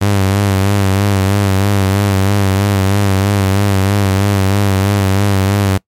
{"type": "tone with vibrato", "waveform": "sawtooth", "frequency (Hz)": 98.6, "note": "G2", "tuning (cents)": 11, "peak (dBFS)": -6, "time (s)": [0.01, 5.78], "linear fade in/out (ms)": 10, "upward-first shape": "sine", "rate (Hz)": 3.1, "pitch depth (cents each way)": 55, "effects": ["noise-tail reverb RT60 0.1 s tail -23 dB re dry", "MP3 64 kbps"]}